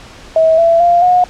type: tone with pitch steps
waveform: sine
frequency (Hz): 644 / 669 / 695 / 722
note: E5 / E5 / F5 / F#5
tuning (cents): -41 / +25 / -9 / -43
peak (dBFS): -6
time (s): 0.36-1.24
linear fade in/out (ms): 2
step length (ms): 220
effects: pink hiss -36 dBFS RMS until 1.29 s + low-pass 6000 Hz 12 dB/octave